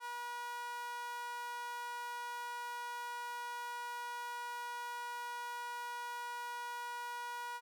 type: tone with high-pass filter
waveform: sawtooth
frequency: 482.2 Hz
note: B4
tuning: 41 cents flat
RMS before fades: -43 dBFS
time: 0-7.61 s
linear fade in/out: 50 ms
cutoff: 1100 Hz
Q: 7
effects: none